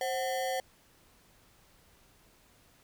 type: ring-modulated tone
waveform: square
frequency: 637 Hz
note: D#5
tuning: 41 cents sharp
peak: -28 dBFS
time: 0.01-0.6 s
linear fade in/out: 2 ms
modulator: 110 Hz
effects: pink hiss -63 dBFS RMS until 2.83 s